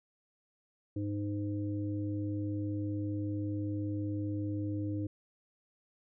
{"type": "harmonic tone", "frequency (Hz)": 102.6, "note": "G#2", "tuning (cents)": -21, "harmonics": [1, 3, 5], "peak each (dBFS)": [-35, -35, -47], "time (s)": [0.96, 5.07], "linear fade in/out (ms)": 5, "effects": []}